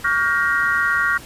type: chord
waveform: sine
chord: G half-diminished seventh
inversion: second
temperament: just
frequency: 1128.9 / 1411.2 / 1568 / 1881.6 Hz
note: Db6 / F6 / G6 / Bb6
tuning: +31 / +18 / 0 / +16 cents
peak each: -24 / -19 / -24 / -21 dBFS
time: 0.04-1.18 s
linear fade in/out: 10 ms
effects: pink hiss -39 dBFS RMS until 1.25 s + resampled to 32000 Hz